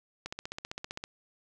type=click train; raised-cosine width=0.2 ms; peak=-20 dBFS; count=13; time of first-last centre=0.26-1.039 s; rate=15.4 Hz; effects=none